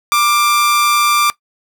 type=tone with amplitude modulation; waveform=sawtooth; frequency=1183 Hz; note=D6; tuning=12 cents sharp; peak=-5 dBFS; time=0.12-1.3 s; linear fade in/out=0 ms; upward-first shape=sine; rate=223 Hz; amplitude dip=35%; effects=noise-tail reverb RT60 0.1 s tail -18 dB re dry